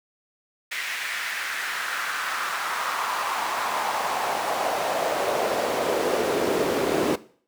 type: noise with high-pass filter sweep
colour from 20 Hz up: brown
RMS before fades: -26 dBFS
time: 0.71-7.16 s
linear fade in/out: 10 ms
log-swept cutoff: 2100 to 350 Hz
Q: 2.4
effects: noise-tail reverb RT60 0.5 s tail -18 dB re dry